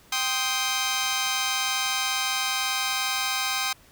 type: chord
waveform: 10% pulse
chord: C minor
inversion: second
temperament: just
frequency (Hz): 784.9 / 1046.5 / 1255.8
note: G5 / C6 / Eb6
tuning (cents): +2 / 0 / +16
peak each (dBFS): -21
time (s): 0.12-3.73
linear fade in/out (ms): 5
effects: pink hiss -55 dBFS RMS until 3.91 s